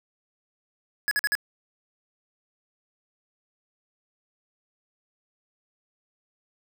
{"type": "tone bursts", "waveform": "square", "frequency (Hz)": 1686, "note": "G#6", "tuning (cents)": 26, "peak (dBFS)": -22, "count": 4, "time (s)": [1.08, 1.352], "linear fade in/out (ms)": 0, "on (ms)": 32, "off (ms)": 48, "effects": []}